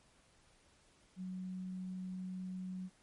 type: tone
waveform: sine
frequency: 185 Hz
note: F#3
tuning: in tune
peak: -40 dBFS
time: 1.16-2.9 s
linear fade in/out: 50 ms
effects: pink hiss -68 dBFS RMS until 3.02 s + MP3 48 kbps